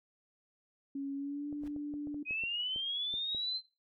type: tone with pitch glide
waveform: sine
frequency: 277.2 to 292.8 Hz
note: C#4 to D4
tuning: 0 to -5 cents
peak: -35 dBFS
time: 0.95-2.23 s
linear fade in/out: 5 ms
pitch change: +95 cents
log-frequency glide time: 1.15-1.5 s
type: clicks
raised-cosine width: 2 ms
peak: -36 dBFS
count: 11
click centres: 1.527 / 1.636 / 1.763 / 1.939 / 2.072 / 2.144 / 2.309 / 2.437 / 2.761 / 3.14 / 3.348 s
type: noise with exponential growth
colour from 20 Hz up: brown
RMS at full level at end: -42 dBFS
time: 1.57-1.68 s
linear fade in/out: 5 ms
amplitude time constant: 22 ms
type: linear sweep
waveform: sine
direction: up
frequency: 2489 to 4140 Hz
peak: -33 dBFS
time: 2.25-3.61 s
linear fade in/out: 50 ms
effects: noise-tail reverb RT60 0.3 s tail -18 dB re dry